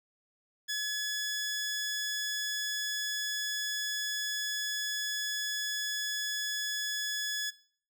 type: tone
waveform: 15% pulse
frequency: 1700 Hz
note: G#6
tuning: 40 cents sharp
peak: -25 dBFS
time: 0.68-7.51 s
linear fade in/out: 20 ms
effects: noise-tail reverb RT60 0.5 s tail -20 dB re dry